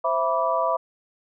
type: tone cluster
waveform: sine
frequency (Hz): 525 / 662 / 982 / 1163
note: C5 / E5 / B5 / D6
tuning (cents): +6 / +7 / -10 / -17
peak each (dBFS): -28 / -24 / -25 / -26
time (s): 0.04-0.77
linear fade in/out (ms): 10
effects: none